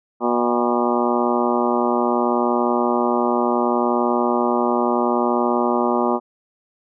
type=harmonic tone with a mistuned harmonic; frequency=120.7 Hz; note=B2; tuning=39 cents flat; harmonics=2 / 3 / 4 / 5 / 6 / 7 / 8 / 9 / 10; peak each=-22 / -22 / -27 / -25 / -28 / -25 / -26 / -28 / -28 dBFS; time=0.2-6.2 s; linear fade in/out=50 ms; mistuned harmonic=7; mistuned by=-61 cents; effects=none